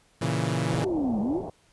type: chord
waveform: sawtooth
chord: A# diminished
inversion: none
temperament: equal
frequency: 116.54 / 138.59 / 164.81 Hz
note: A#2 / C#3 / E3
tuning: 0 / 0 / 0 cents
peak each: -25 / -25 / -25 dBFS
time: 0.21-0.85 s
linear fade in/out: 10 ms
type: low-pass noise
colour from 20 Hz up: white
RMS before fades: -35 dBFS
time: 0.69-1.5 s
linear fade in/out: 5 ms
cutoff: 830 Hz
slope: 48 dB/octave
type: exponential two-way sweep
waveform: sine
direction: down then up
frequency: 415.3 to 199.3 to 415.3 Hz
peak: -24 dBFS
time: 0.82-1.42 s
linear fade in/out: 50 ms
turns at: 1.2 s
effects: pink hiss -62 dBFS RMS until 1.72 s + resampled to 24000 Hz